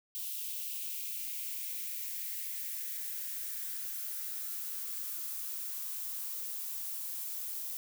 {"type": "noise with high-pass filter sweep", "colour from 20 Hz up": "violet", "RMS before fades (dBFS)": -39, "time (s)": [0.15, 7.77], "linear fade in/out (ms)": 0, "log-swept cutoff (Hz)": [3000, 720], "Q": 3, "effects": []}